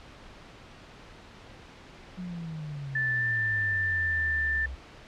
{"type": "exponential sweep", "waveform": "sine", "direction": "down", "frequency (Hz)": [185, 63.6], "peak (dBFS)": -34, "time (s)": [2.17, 4.76], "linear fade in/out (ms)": 20}
{"type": "tone with pitch glide", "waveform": "sine", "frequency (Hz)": [1760, 1776.3], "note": ["A6", "A6"], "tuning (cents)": [0, 16], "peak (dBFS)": -25, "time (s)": [2.95, 4.66], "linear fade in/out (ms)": 5, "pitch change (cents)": 16, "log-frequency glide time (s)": [3.13, 3.25]}
{"effects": ["pink hiss -49 dBFS RMS until 5.07 s", "low-pass 4000 Hz 12 dB/octave"]}